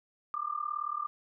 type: tone with amplitude modulation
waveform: sine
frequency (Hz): 1195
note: D6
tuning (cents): +30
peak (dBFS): -28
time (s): 0.34-1.07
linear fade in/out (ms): 0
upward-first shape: sine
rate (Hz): 38.1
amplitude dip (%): 90
effects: none